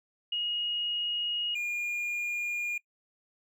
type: tone pair in turn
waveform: sine / triangle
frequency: 2879 / 2421 Hz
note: F#7 / D#7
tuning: -48 / -48 cents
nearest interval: minor third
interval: 300 cents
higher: first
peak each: -28 / -28 dBFS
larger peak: neither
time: 0.32-1.55 / 1.55-2.78 s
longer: neither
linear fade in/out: 5 ms
effects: noise-tail reverb RT60 0.1 s tail -22 dB re dry